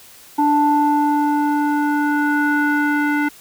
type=tone with low-pass filter sweep; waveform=square; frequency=293.7 Hz; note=D4; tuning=in tune; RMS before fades=-17 dBFS; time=0.38-3.29 s; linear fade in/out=10 ms; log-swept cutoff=840 to 1800 Hz; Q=4.5; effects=white hiss -44 dBFS RMS until 3.4 s